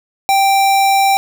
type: tone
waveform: square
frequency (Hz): 784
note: G5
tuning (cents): 0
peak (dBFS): -10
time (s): 0.29-1.17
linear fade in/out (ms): 0
effects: none